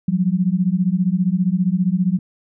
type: beating tone pair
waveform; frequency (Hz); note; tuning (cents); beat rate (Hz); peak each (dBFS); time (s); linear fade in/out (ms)
sine; 175.3 / 190.3; F3 / F#3; +7 / +49; 15; -18; 0.08-2.19; 5
effects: none